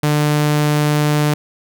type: tone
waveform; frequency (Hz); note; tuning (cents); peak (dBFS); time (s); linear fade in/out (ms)
sawtooth; 149.1; D3; +27; -9; 0.03-1.34; 5
effects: none